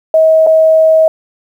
sine tone with dropouts, 638 Hz, D#5, 43 cents sharp, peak -4 dBFS, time 0.14-1.08 s, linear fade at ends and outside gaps 2 ms, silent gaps 0.465-0.47 s, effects 7-bit

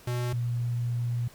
square / sine tone pair in turn, 122.3 / 119.85 Hz, B2 / A#2, -16 / +48 cents, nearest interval unison, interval 36 cents, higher first, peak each -28 / -26 dBFS, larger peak second, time 0.07-0.33 / 0.33-1.28 s, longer second, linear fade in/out 5 ms, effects pink hiss -53 dBFS RMS until 1.34 s

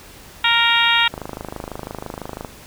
harmonic tone, 466.2 Hz, A#4, in tune, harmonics 2 / 3 / 4 / 5 / 6 / 7 / 8, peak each -21 / -21 / -21 / -21 / -21 / -21 / -21 dBFS, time 0.44-1.08 s, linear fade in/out 5 ms
click train, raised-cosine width 1 ms, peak -14 dBFS, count 35, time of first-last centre 1.14-2.448 s, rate 26 Hz
effects pink hiss -42 dBFS RMS until 2.66 s

